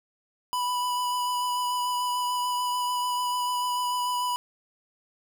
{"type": "tone with vibrato", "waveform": "square", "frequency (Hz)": 987.8, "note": "B5", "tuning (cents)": 0, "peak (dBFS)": -26, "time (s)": [0.53, 4.36], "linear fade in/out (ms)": 0, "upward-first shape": "sine", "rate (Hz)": 6.8, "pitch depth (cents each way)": 13, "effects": []}